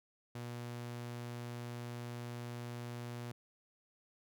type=tone; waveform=sawtooth; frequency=120 Hz; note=B2; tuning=49 cents flat; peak=-38 dBFS; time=0.35-3.32 s; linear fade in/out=5 ms; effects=none